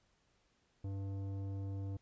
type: tone with tanh clipping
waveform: sine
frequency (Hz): 98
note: G2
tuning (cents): 0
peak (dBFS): -40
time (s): 0.84-1.97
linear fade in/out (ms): 5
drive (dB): 13
effects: pink hiss -75 dBFS RMS until 2.01 s + resampled to 16000 Hz